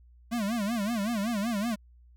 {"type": "tone with vibrato", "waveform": "square", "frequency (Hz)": 217.6, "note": "A3", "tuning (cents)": -19, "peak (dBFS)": -28, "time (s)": [0.31, 1.76], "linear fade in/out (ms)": 20, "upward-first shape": "sine", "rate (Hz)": 5.3, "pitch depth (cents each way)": 180, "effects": ["added 60 Hz sine -53 dBFS peak until 2.16 s"]}